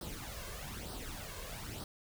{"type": "noise with flanger", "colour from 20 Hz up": "pink", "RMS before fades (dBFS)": -44, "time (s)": [0.01, 1.84], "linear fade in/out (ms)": 2, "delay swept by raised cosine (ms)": [0.21, 1.91], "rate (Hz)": 1.1, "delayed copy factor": 0.65, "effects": []}